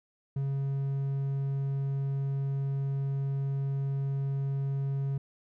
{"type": "tone", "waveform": "triangle", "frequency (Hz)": 137.6, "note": "C#3", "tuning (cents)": -12, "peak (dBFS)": -26, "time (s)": [0.36, 5.18], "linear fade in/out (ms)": 5, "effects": []}